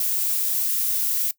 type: noise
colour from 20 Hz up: violet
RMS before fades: -23 dBFS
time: 0-1.31 s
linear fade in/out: 2 ms
effects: noise-tail reverb RT60 0.1 s tail -19 dB re dry